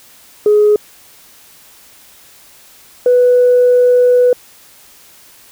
sine tone pair in turn, 419.2 / 494.2 Hz, G#4 / B4, +16 / +1 cents, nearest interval minor third, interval 285 cents, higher second, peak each -5 dBFS, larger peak neither, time 0.46-0.76 / 3.06-4.33 s, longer second, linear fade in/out 2 ms, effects tanh soft clip ceiling -2 dBFS + white hiss -43 dBFS RMS until 5.51 s

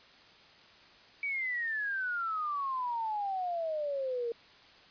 sine exponential sweep, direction down, 2297 to 459 Hz, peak -31 dBFS, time 1.23-4.32 s, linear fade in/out 2 ms, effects white hiss -57 dBFS RMS until 4.9 s + resampled to 11025 Hz

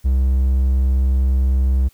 triangle tone, 65.41 Hz, C2, in tune, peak -11 dBFS, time 0.04-1.89 s, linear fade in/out 20 ms, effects white hiss -56 dBFS RMS until 1.93 s

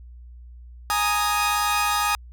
sawtooth chord, Ab suspended second, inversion none, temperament equal, 830.6 / 932.3 / 1244.5 Hz, Ab5 / Bb5 / Eb6, 0 / 0 / 0 cents, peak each -21 / -25 / -19 dBFS, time 0.9-2.15 s, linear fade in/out 0 ms, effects added 60 Hz sine -40 dBFS peak until 2.32 s

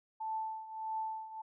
sine tone with tremolo, 880 Hz, A5, in tune, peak -33 dBFS, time 0.2-1.42 s, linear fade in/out 10 ms, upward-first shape triangle, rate 1.6 Hz, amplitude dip 80%, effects none

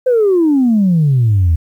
sine exponential sweep, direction down, 523.3 to 77.78 Hz, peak -7 dBFS, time 0.06-1.56 s, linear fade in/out 10 ms, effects tanh soft clip ceiling -5 dBFS + 8-bit

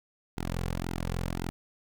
sawtooth tone with flanger, 43.37 Hz, F1, 11 cents flat, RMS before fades -33 dBFS, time 0.37-1.5 s, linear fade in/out 0 ms, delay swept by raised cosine 1.7 to 3.3 ms, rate 1.9 Hz, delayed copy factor -0.9, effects none

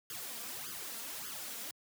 white noise with flanger, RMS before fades -43 dBFS, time 0.1-1.71 s, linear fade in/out 2 ms, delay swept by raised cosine 0.61 to 4.41 ms, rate 1.7 Hz, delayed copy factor +0.85, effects high-pass 100 Hz 12 dB/octave

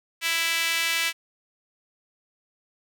sawtooth tone with high-pass filter, 331.1 Hz, E4, 8 cents sharp, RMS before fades -25 dBFS, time 0.21-1.13 s, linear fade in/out 50 ms, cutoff 2300 Hz, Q 2, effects none

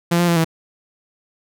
sawtooth tone with pitch steps, 171.2 / 174.3 / 170.1 / 163 Hz, F3 / F3 / F3 / E3, -34 / -3 / -45 / -19 cents, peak -10 dBFS, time 0.11-0.446 s, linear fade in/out 10 ms, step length 84 ms, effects none

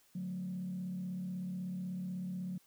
sine tone with frequency modulation, 183.1 Hz, F#3, 18 cents flat, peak -36 dBFS, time 0.15-2.58 s, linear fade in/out 5 ms, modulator 36.2 Hz, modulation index 0.52, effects tanh soft clip ceiling -32 dBFS + white hiss -68 dBFS RMS until 2.66 s

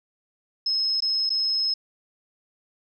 sine tone with dropouts, 5170 Hz, E8, 34 cents flat, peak -21 dBFS, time 0.66-1.74 s, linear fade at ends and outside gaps 5 ms, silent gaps 1.005-1.022 / 1.294-1.302 s, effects none

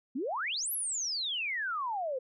sine exponential two-way sweep, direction up then down, 231.1 to 11920 to 493.8 Hz, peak -31 dBFS, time 0.15-2.19 s, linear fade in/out 10 ms, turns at 0.72 s, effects none

